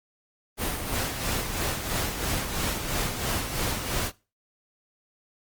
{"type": "noise with tremolo", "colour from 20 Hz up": "pink", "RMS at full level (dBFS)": -27, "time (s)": [0.57, 4.12], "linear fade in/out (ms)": 50, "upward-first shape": "sine", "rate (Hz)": 3, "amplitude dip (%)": 50, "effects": ["noise-tail reverb RT60 0.3 s tail -20 dB re dry", "Opus 32 kbps"]}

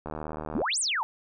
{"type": "click train", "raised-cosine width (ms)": 1, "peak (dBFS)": -21, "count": 44, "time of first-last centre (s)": [0.06, 0.618], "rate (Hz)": 77.1}
{"type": "exponential two-way sweep", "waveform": "sine", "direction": "up then down", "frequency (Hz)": [186.4, 9956, 825], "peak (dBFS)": -25, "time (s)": [0.55, 1.03], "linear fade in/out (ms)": 0, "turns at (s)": 0.79}
{"effects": []}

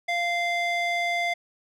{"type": "tone with band-pass filter", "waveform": "square", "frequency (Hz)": 694, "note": "F5", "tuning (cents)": -11, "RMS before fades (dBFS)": -26, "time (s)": [0.08, 1.34], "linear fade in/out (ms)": 10, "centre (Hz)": 1900, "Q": 1.3, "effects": []}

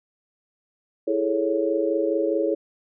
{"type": "chord", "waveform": "sine", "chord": "A major seventh", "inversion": "second", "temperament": "equal", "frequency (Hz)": [329.6, 415.3, 440, 554.4], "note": ["E4", "G#4", "A4", "C#5"], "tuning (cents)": [0, 0, 0, 0], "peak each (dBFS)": [-25, -26, -27, -25], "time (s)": [1.07, 2.55], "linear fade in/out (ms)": 10, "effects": []}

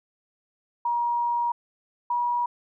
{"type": "tone pair in turn", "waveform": "sine", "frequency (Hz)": [951, 963.2], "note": ["A#5", "B5"], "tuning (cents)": [34, -44], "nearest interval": "unison", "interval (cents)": 22, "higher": "second", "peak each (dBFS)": -22, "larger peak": "neither", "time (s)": [[0.85, 1.52], [2.1, 2.46]], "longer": "first", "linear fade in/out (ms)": 5, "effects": []}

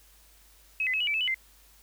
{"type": "tone with pitch steps", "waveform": "sine", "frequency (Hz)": [2560, 2023, 2576, 2929, 2317, 2613, 2974, 2083], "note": ["D#7", "B6", "E7", "F#7", "D7", "E7", "F#7", "C7"], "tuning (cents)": [49, 41, -41, -18, -24, -16, 8, -8], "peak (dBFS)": -25, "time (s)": [0.8, 1.344], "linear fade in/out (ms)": 2, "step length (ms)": 68, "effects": ["added 50 Hz sine -59 dBFS peak until 1.82 s", "white hiss -59 dBFS RMS until 1.82 s"]}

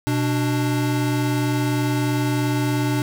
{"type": "tone pair together", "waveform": "square", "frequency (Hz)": [124.03, 295], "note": ["B2", "D4"], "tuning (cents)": [8, 8], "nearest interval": "octave + minor third", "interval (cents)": 1500, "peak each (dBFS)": [-22, -23], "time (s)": [0.07, 3.02], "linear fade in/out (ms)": 0, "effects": []}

